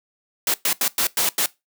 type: noise bursts at uneven times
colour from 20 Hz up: white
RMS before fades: -20 dBFS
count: 6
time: 0.47-0.54 / 0.65-0.73 / 0.81-0.88 / 0.98-1.07 / 1.17-1.29 / 1.38-1.46 s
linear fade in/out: 2 ms
effects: noise-tail reverb RT60 0.2 s tail -20 dB re dry + high-pass 200 Hz 12 dB/octave